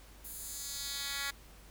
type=tone with high-pass filter sweep; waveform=10% pulse; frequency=279.9 Hz; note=C#4; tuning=17 cents sharp; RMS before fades=-40 dBFS; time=0.24-1.31 s; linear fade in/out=10 ms; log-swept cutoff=12000 to 2000 Hz; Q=1.2; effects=added 50 Hz sine -55 dBFS peak until 1.7 s + pink hiss -58 dBFS RMS until 1.7 s